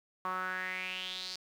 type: tone with band-pass filter sweep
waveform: sawtooth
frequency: 185 Hz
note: F#3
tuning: in tune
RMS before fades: -38 dBFS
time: 0.25-1.36 s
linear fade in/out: 0 ms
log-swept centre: 1100 to 4800 Hz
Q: 5.4
effects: 10-bit